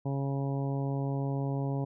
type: harmonic tone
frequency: 138 Hz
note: C#3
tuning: 7 cents flat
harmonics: 1 / 2 / 3 / 4 / 5 / 6 / 7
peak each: -30 / -36 / -40 / -42 / -44 / -46 / -47 dBFS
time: 0.05-1.85 s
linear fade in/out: 10 ms
effects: none